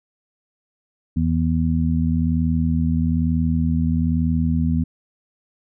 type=harmonic tone; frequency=81.1 Hz; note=E2; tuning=28 cents flat; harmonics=1 / 2 / 3; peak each=-21 / -21 / -21 dBFS; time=1.16-4.84 s; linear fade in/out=10 ms; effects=none